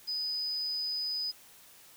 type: tone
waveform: sine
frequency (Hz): 4989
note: D#8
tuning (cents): +4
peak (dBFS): -31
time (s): 0.07-1.32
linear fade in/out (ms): 20
effects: white hiss -56 dBFS RMS until 1.96 s